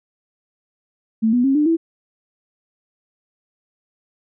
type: tone with pitch steps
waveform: sine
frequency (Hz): 222.3 / 245.2 / 270.5 / 298.5 / 329.2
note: A3 / B3 / C#4 / D4 / E4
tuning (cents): +18 / -12 / -42 / +28 / -2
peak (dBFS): -13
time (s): 1.22-1.77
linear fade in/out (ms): 20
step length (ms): 110
effects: none